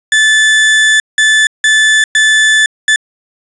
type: tone bursts at uneven times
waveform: 35% pulse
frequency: 1744 Hz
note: A6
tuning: 16 cents flat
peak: -4 dBFS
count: 5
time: 0.12-1 / 1.18-1.47 / 1.64-2.04 / 2.15-2.66 / 2.88-2.96 s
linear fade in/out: 2 ms
effects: resampled to 24000 Hz + 7-bit